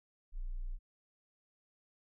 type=tone; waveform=sine; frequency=29.75 Hz; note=A#0; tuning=36 cents sharp; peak=-36 dBFS; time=0.32-0.79 s; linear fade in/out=50 ms; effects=none